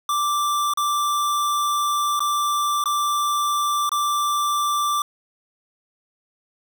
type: tone with dropouts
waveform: square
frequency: 1174.7 Hz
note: D6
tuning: in tune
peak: -20 dBFS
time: 0.09-5.02 s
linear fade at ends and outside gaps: 2 ms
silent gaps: 0.737-0.773 / 2.194-2.204 / 2.84-2.857 / 3.893-3.917 s
effects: none